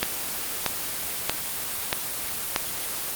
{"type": "click train", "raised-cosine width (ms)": 0.2, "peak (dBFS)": -3, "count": 5, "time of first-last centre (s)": [0.03, 2.562], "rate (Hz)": 1.58, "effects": ["white hiss -30 dBFS RMS until 3.15 s", "Opus 24 kbps"]}